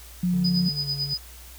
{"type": "tone", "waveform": "sine", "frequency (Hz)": 179.2, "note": "F3", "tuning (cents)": 45, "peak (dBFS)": -20, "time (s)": [0.23, 0.69], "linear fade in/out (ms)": 5}
{"type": "tone with pitch glide", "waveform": "triangle", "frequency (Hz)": [146.4, 140.68], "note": ["D3", "C#3"], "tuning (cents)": [-5, 26], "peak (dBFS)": -29, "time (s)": [0.33, 1.14], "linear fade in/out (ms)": 5, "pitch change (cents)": -69, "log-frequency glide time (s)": [0.76, 0.88]}
{"type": "tone with tremolo", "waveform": "sine", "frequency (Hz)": 4978, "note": "D#8", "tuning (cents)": 0, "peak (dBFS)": -23, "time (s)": [0.44, 1.18], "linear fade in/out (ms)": 10, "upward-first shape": "sine", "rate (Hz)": 9, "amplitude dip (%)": 80}
{"effects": ["added 60 Hz sine -44 dBFS peak until 1.58 s", "white hiss -47 dBFS RMS until 1.58 s"]}